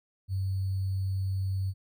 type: tone with sample-and-hold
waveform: sine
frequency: 95.6 Hz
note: G2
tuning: 43 cents flat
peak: -27 dBFS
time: 0.28-1.74 s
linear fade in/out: 50 ms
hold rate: 4410 Hz
effects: none